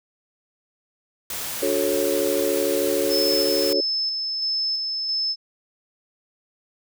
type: noise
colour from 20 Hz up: white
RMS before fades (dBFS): -30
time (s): 1.3-3.73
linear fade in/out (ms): 2
type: chord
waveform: sine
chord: D major seventh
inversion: none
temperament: just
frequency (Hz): 293.7 / 367.1 / 440.5 / 550.6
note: D4 / F#4 / A4 / C#5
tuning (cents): 0 / -14 / +2 / -12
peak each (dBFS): -28 / -25 / -25 / -24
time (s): 1.62-3.81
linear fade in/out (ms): 10
type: tone with tremolo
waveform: sine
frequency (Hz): 5240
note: E8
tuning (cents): -11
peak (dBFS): -21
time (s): 3.09-5.36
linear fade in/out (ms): 50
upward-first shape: square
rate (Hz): 1.5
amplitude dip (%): 30
effects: none